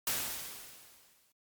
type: noise with exponential decay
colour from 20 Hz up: white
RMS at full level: -31 dBFS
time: 0.07-1.32 s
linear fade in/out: 2 ms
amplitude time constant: 270 ms
effects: MP3 96 kbps